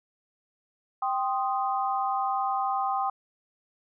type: chord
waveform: sine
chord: C minor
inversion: second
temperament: equal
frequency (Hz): 784 / 1046.5 / 1244.5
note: G5 / C6 / Eb6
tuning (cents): 0 / 0 / 0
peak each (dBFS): -27 / -31 / -31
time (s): 1.02-3.1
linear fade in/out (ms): 5
effects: none